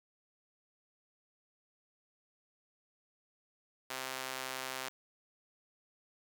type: tone with high-pass filter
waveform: sawtooth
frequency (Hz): 130.81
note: C3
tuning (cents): 0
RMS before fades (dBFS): -41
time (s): 3.9-4.89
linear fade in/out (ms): 5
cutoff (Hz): 820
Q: 0.52
effects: none